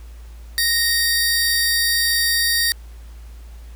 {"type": "tone pair together", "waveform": "sawtooth", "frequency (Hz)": [1864.7, 4631], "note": ["A#6", "D8"], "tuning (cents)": [0, -25], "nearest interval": "octave + major third", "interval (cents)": 1575, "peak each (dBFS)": -16, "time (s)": [0.58, 2.72], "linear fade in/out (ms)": 0, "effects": ["added 57 Hz sine -35 dBFS peak until 3.75 s", "pink hiss -52 dBFS RMS until 3.75 s"]}